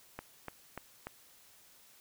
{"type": "click train", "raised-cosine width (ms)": 0.5, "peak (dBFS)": -25, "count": 4, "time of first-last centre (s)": [0.19, 1.07], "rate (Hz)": 3.41, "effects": ["white hiss -61 dBFS RMS until 2 s"]}